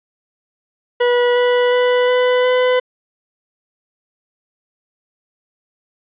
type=tone with pitch steps; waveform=40% pulse; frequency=487.1 / 491.1 / 495 / 499.1 / 503.1 Hz; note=B4 / B4 / B4 / B4 / B4; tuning=-24 / -10 / +4 / +18 / +32 cents; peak=-11 dBFS; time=1-2.8 s; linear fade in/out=10 ms; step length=360 ms; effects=resampled to 8000 Hz + 8-bit